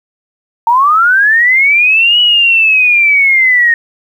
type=linear two-way sweep; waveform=sine; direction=up then down; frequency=898 to 2948 to 1845 Hz; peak=-5 dBFS; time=0.67-3.74 s; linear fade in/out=2 ms; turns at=2.2 s; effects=7-bit